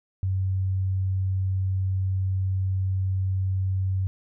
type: tone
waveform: sine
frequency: 94.8 Hz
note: F#2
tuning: 43 cents sharp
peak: -22 dBFS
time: 0.23-4.07 s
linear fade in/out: 0 ms
effects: none